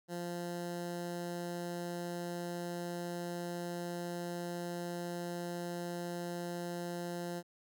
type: tone with notch filter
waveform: 15% pulse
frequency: 174 Hz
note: F3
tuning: 6 cents flat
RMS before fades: -40 dBFS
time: 0.08-7.43 s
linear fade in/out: 50 ms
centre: 2400 Hz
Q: 1.5
effects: none